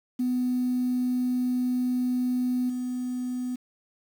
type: tone with level steps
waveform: sine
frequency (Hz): 249.9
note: B3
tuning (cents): +21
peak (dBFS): -22 / -27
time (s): 0.19-3.56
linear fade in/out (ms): 10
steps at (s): 2.69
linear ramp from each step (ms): 10
effects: tanh soft clip ceiling -19 dBFS + 8-bit